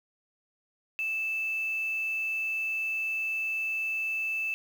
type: tone with quantisation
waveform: sine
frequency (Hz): 2636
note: E7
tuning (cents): -1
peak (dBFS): -28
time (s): 0.99-4.54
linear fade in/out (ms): 0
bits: 8
effects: none